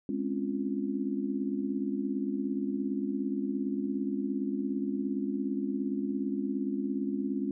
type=chord; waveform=sine; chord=Db major seventh; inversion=second; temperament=just; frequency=207.9 / 259.9 / 277.2 / 346.5 Hz; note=Ab3 / C4 / Db4 / F4; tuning=+2 / -11 / 0 / -14 cents; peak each=-34 / -35 / -33 / -38 dBFS; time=0.09-7.51 s; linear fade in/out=2 ms; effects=none